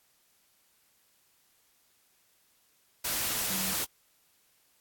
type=tone in noise; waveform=sine; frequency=190 Hz; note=F#3; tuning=46 cents sharp; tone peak=-39 dBFS; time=3.5-3.74 s; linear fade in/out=10 ms; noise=white; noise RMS=-31 dBFS; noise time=3.04-3.85 s; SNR=-11 dB; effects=white hiss -68 dBFS RMS until 4.8 s + AAC 64 kbps